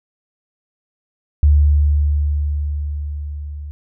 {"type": "tone with level ramp", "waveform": "sine", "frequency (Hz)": 73.42, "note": "D2", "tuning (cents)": 0, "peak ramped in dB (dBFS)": [-7, -27], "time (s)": [1.43, 3.71], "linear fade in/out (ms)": 0, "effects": []}